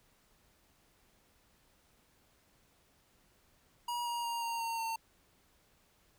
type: tone with pitch steps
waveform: square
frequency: 958 / 947.5 / 937.2 / 927 / 916.9 / 906.8 Hz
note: A#5 / A#5 / A#5 / A#5 / A#5 / A#5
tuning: +47 / +28 / +9 / -10 / -29 / -48 cents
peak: -35 dBFS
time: 3.88-4.96 s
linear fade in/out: 5 ms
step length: 180 ms
effects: pink hiss -69 dBFS RMS until 6.18 s